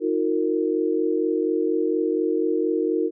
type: tone cluster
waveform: sine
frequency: 315.3 / 359.5 / 458.1 Hz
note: D#4 / F#4 / A#4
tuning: +23 / -50 / -30 cents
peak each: -24 dBFS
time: 0-3.11 s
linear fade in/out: 50 ms
effects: none